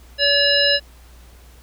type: harmonic tone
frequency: 570 Hz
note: C#5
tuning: 48 cents sharp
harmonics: 1 / 3 / 5 / 7 / 9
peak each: -20 / -20 / -20 / -20 / -20 dBFS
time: 0.18-0.8 s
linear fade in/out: 50 ms
effects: added 60 Hz sine -43 dBFS peak until 1.62 s + pink hiss -51 dBFS RMS until 1.62 s